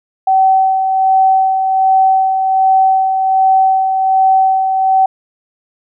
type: tone with tremolo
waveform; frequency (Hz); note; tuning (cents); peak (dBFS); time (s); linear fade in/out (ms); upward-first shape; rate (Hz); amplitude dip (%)
sine; 764; G5; -45; -6; 0.27-5.06; 5; sine; 1.3; 45
effects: none